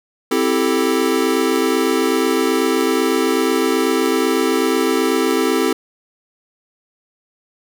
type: chord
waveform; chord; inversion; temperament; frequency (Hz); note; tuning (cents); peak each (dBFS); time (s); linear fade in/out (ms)
square; A minor seventh; first; equal; 261.6 / 329.6 / 392 / 440; C4 / E4 / G4 / A4; 0 / 0 / 0 / 0; -21; 0.31-5.73; 5
effects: none